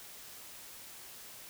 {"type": "silence", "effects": ["white hiss -50 dBFS RMS until 1.49 s"]}